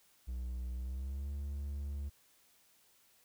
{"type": "tone with pitch glide", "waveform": "triangle", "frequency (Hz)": [61.74, 70.92], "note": ["B1", "C#2"], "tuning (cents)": [0, 40], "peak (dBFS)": -35, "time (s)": [0.27, 2.1], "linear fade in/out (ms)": 20, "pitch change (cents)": 240, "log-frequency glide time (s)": [0.76, 1.29], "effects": ["white hiss -68 dBFS RMS until 3.24 s"]}